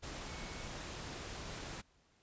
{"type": "tone in noise", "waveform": "sine", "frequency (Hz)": 2217, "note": "C#7", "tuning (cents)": 0, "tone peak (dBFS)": -56, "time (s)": [0.25, 0.68], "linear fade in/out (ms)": 20, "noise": "pink", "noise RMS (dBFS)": -45, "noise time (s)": [0.02, 1.82], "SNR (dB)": -14, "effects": ["pink hiss -71 dBFS RMS until 2.22 s", "resampled to 16000 Hz"]}